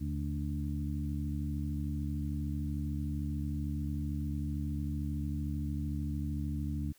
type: harmonic tone with a mistuned harmonic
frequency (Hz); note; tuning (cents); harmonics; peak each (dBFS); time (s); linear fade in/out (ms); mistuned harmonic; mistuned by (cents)
73.3; D2; -3; 1 / 2 / 3 / 4; -35 / -38 / -40 / -41; 0-6.93; 20; 1; +100
effects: white hiss -65 dBFS RMS until 6.98 s